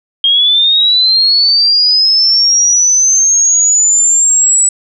sine linear sweep, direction up, 3213 to 7900 Hz, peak -6 dBFS, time 0.24-4.69 s, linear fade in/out 2 ms, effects none

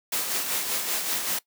white noise with tremolo, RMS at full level -26 dBFS, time 0.12-1.39 s, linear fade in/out 5 ms, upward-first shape sine, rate 5.2 Hz, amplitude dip 45%, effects noise-tail reverb RT60 0.1 s tail -20 dB re dry + high-pass 200 Hz 12 dB/octave

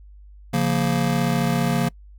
square chord, Bb minor, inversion first, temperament just, 139.85 / 174.81 / 233.1 Hz, Db3 / F3 / Bb3, +16 / +2 / 0 cents, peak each -24 dBFS, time 0.53-1.89 s, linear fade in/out 10 ms, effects noise-tail reverb RT60 0.1 s tail -25 dB re dry + added 50 Hz sine -42 dBFS peak until 2.18 s

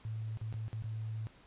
sine tone with dropouts, 110 Hz, A2, in tune, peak -36 dBFS, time 0.05-1.27 s, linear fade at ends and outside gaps 0 ms, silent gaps 0.372-0.414 / 0.526-0.54 / 0.681-0.73 / 0.823-0.841 s, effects pink hiss -61 dBFS RMS until 1.46 s + resampled to 8000 Hz

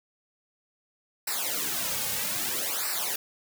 white noise with flanger, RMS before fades -30 dBFS, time 1.27-3.16 s, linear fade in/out 5 ms, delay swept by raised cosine 0.3 to 3 ms, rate 0.62 Hz, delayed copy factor -0.95, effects none

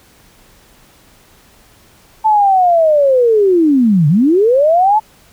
sine linear two-way sweep, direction down then up, 884 to 139.6 to 884 Hz, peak -7 dBFS, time 2.24-5 s, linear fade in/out 20 ms, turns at 4.08 s, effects pink hiss -47 dBFS RMS until 5.32 s

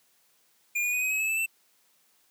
square tone with pitch steps, 2414 / 2449 / 2485 / 2521 / 2558 / 2595 / 2632 / 2671 Hz, D7 / D#7 / D#7 / D#7 / D#7 / E7 / E7 / E7, +47 / -28 / -3 / +22 / +47 / -28 / -3 / +22 cents, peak -26 dBFS, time 0.75-1.462 s, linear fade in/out 10 ms, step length 89 ms, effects white hiss -66 dBFS RMS until 2.3 s + high-pass 150 Hz 12 dB/octave

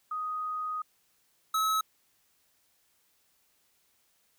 sine / square tone pair in turn, 1248 / 1290.5 Hz, D#6 / E6, +5 / -37 cents, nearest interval minor second, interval 58 cents, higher second, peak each -31 / -26 dBFS, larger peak second, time 0.11-0.82 / 1.54-1.81 s, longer first, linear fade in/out 5 ms, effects white hiss -70 dBFS RMS until 4.38 s

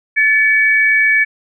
sine tone pair together, 1743.4 / 2267 Hz, A6 / C#7, -16 / +38 cents, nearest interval perfect fourth, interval 454 cents, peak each -12 dBFS, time 0.16-1.25 s, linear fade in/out 20 ms, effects none

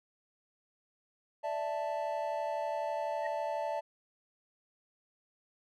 triangle chord, D suspended second, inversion none, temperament equal, 587.3 / 659.3 / 880 Hz, D5 / E5 / A5, 0 / 0 / 0 cents, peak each -35 dBFS, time 1.43-3.81 s, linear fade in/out 20 ms
sine tone with exponential growth, 1877 Hz, A#6, 11 cents sharp, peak -34 dBFS, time 3.19-3.27 s, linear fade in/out 5 ms, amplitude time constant 16 ms
effects none

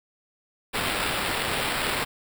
violet noise with sample-and-hold, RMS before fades -27 dBFS, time 0.73-2.05 s, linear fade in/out 20 ms, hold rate 6300 Hz, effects none

